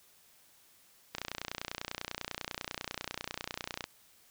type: click train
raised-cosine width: 0.2 ms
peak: -18 dBFS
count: 82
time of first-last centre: 1.15-3.841 s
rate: 30.1 Hz
effects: white hiss -63 dBFS RMS until 4.3 s